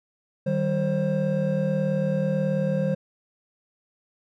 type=tone cluster; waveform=triangle; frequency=154.6 / 193 / 530 Hz; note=D#3 / G3 / C5; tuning=-11 / -27 / +22 cents; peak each=-24 dBFS; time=0.46-2.95 s; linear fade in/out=10 ms; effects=none